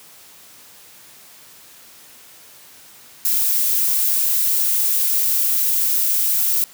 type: noise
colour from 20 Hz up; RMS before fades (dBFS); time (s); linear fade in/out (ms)
violet; -18; 3.25-6.64; 0
effects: white hiss -45 dBFS RMS until 6.73 s + high-pass 80 Hz 12 dB/octave

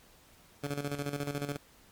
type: tone with tremolo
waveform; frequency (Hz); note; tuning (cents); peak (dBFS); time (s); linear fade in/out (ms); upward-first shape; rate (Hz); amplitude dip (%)
15% pulse; 143.2; D3; -43; -25; 0.63-1.57; 10; square; 14; 65
effects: pink hiss -60 dBFS RMS until 1.91 s + MP3 96 kbps

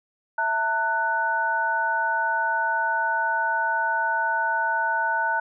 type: tone cluster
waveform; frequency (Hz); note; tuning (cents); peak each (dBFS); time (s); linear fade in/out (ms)
sine; 660 / 900 / 1486; E5 / A5 / F#6; +2 / +39 / +7; -32 / -24 / -24; 0.38-5.4; 5
effects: none

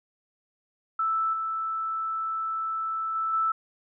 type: tone with level steps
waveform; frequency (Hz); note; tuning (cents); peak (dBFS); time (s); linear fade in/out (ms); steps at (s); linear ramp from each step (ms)
sine; 1318.5; E6; 0; -23 / -27 / -25 / -22; 0.99-3.52; 5; 1.33 / 3.15 / 3.33; 5
effects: none

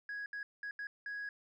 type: tone bursts at uneven times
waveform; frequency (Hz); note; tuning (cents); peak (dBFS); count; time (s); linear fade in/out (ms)
sine; 1661.2; G#6; 0; -37; 5; 0.09-0.26 / 0.33-0.43 / 0.63-0.71 / 0.79-0.87 / 1.06-1.29; 2
effects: tanh soft clip ceiling -37 dBFS

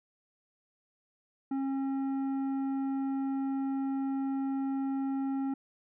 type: tone with tanh clipping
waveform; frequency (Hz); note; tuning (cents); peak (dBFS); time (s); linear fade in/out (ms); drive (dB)
sine; 270.8; C#4; -40; -31; 1.51-5.54; 5; 9
effects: none

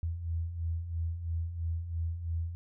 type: beating tone pair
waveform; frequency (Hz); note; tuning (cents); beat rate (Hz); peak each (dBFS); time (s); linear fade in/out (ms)
sine; 81 / 84; E2 / E2; -30 / +33; 3; -39 / -32; 0.03-2.55; 0
effects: none

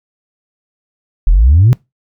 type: exponential sweep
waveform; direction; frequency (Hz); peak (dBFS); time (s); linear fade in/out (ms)
sine; up; 36.71 to 132.7; -3; 1.27-1.73; 0
effects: noise-tail reverb RT60 0.2 s tail -23 dB re dry + tanh soft clip ceiling -1 dBFS

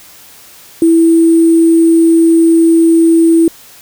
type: tone with sample-and-hold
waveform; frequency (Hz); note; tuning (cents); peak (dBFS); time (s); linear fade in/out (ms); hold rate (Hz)
sine; 330; E4; +2; -4; 0.82-3.48; 2; 8820
effects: white hiss -38 dBFS RMS until 3.81 s

